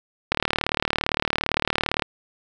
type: click train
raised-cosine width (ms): 0.3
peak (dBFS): -4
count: 65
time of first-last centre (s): 0.32-2.022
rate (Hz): 37.6
effects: none